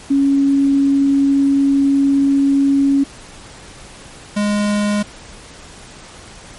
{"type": "tone pair in turn", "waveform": ["sine", "square"], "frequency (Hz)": [277.2, 206.8], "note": ["C#4", "G#3"], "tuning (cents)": [0, -7], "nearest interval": "perfect fourth", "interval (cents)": 507, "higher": "first", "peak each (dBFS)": [-10, -15], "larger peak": "first", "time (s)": [[0.1, 3.04], [4.36, 5.03]], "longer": "first", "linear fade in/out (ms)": 10, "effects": ["pink hiss -38 dBFS RMS until 6.58 s", "MP3 48 kbps"]}